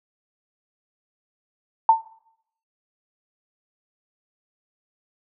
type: tone with exponential decay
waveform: sine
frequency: 897 Hz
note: A5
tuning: 33 cents sharp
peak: -7 dBFS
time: 1.89-2.07 s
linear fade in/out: 2 ms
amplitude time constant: 37 ms
effects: noise-tail reverb RT60 0.7 s tail -19 dB re dry